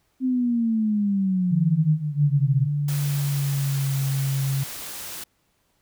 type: exponential sweep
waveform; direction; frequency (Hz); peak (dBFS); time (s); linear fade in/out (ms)
sine; down; 261.9 to 125.5; -19; 0.2-2.68; 50
type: tone with pitch glide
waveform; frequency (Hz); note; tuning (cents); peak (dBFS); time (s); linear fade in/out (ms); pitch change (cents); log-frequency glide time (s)
sine; 150.5 to 136.42; D3 to C#3; +43 to -27; -21; 1.51-4.64; 10; -170; 2.13-4.01
type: noise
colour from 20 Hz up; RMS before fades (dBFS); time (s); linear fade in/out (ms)
white; -35; 2.88-5.24; 5
effects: pink hiss -68 dBFS RMS until 5.81 s